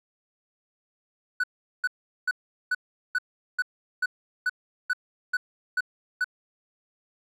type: tone bursts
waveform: triangle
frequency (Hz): 1487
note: F#6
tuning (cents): +8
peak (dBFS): -20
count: 12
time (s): 1.4-6.244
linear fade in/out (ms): 5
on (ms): 37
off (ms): 400
effects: none